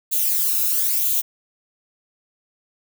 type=noise with flanger; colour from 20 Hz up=violet; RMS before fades=-20 dBFS; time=0.11-1.22 s; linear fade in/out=20 ms; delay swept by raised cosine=0.28 to 0.78 ms; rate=1 Hz; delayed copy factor=+0.6; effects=none